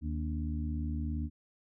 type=harmonic tone with a mistuned harmonic; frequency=77.78 Hz; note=D#2; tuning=in tune; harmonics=1 / 2 / 3 / 4; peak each=-33 / -42 / -39 / -42 dBFS; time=0.01-1.3 s; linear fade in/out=50 ms; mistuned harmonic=4; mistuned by=-110 cents; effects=none